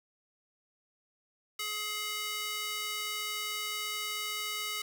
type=tone with high-pass filter; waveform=square; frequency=422.3 Hz; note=G#4; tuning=29 cents sharp; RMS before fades=-36 dBFS; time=1.59-4.82 s; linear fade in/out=5 ms; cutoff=2100 Hz; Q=0.98; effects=none